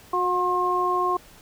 sine tone cluster, 362.5 / 723 / 1070 Hz, F#4 / F#5 / C6, -35 / -40 / +38 cents, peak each -26 / -28 / -22 dBFS, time 0.13-1.17 s, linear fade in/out 5 ms, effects pink hiss -50 dBFS RMS until 1.41 s

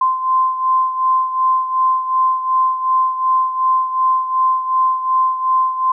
sine beating tone pair, 1038 / 1040.7 Hz, C6 / C6, -14 / -10 cents, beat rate 2.7 Hz, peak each -14 / -20 dBFS, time 0.01-5.92 s, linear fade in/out 5 ms, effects none

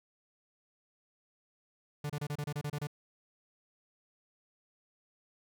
45% pulse tone bursts, 146.83 Hz, D3, in tune, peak -34 dBFS, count 10, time 2.04-2.871 s, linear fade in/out 5 ms, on 57 ms, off 29 ms, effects none

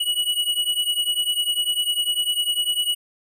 square beating tone pair, 2922 / 2932 Hz, F#7 / F#7, -22 / -16 cents, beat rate 10 Hz, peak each -23 / -25 dBFS, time 0-2.95 s, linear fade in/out 10 ms, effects none

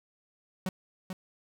45% pulse tone with echo, 186.3 Hz, F#3, 12 cents sharp, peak -29 dBFS, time 0.66-0.69 s, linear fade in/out 2 ms, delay 440 ms, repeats 1, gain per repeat -6 dB, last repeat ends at 1.13 s, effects none

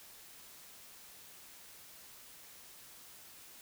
silence, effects white hiss -55 dBFS RMS until 3.61 s

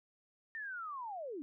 sine linear sweep, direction down, 1824 to 268.9 Hz, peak -40 dBFS, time 0.55-1.42 s, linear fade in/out 0 ms, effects none

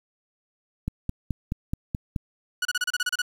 click train, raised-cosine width 5 ms, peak -14 dBFS, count 7, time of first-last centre 0.88-2.162 s, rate 4.68 Hz
sawtooth tone bursts, 1467 Hz, F#6, 15 cents flat, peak -19 dBFS, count 10, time 2.62-3.219 s, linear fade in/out 5 ms, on 32 ms, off 31 ms
effects low-pass 11000 Hz 12 dB/octave + 8-bit

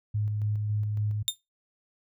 sine tone with tremolo, 105.3 Hz, G#2, 24 cents sharp, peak -25 dBFS, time 0.14-1.23 s, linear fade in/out 10 ms, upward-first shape square, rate 3.6 Hz, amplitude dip 25%
sawtooth tone with exponential decay, 3630 Hz, A#7, 47 cents flat, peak -16 dBFS, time 1.28-1.36 s, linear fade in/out 0 ms, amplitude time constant 16 ms
effects noise-tail reverb RT60 0.2 s tail -19 dB re dry

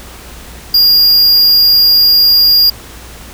square tone, 4826 Hz, D8, 46 cents sharp, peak -5 dBFS, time 0.74-2.7 s, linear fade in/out 5 ms, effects added 60 Hz sine -34 dBFS peak until 3.33 s + pink hiss -33 dBFS RMS until 3.33 s

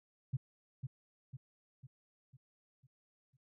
sine tone with echo, 130.81 Hz, C3, in tune, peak -31 dBFS, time 0.33-0.37 s, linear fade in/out 10 ms, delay 500 ms, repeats 6, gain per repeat -6 dB, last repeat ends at 3.37 s, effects none

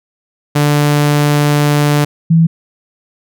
sawtooth / sine tone pair in turn, 146.83 / 164.34 Hz, D3 / E3, 0 / -5 cents, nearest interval major second, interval 195 cents, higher second, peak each -5 dBFS, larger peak neither, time 0.55-2.05 / 2.3-2.47 s, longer first, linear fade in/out 10 ms, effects none

